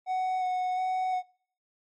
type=tone with vibrato; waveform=triangle; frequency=740 Hz; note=F#5; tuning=in tune; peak=-24 dBFS; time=0.06-1.23 s; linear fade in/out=50 ms; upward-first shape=square; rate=1.4 Hz; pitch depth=11 cents each way; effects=noise-tail reverb RT60 0.6 s tail -26 dB re dry + MP3 32 kbps